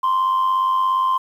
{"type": "tone with amplitude modulation", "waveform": "sine", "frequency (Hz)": 1044, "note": "C6", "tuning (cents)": -4, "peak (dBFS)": -11, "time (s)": [0.03, 1.18], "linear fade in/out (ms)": 10, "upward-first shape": "sine", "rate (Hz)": 97.1, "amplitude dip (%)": 55, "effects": ["tanh soft clip ceiling -13 dBFS", "8-bit"]}